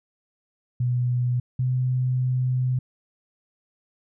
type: tone pair in turn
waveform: sine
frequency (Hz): 123.47 / 127.31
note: B2 / C3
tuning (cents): 0 / -47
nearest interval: minor second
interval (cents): 53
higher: second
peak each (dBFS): -20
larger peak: neither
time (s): 0.8-1.4 / 1.59-2.79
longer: second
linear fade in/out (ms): 5
effects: none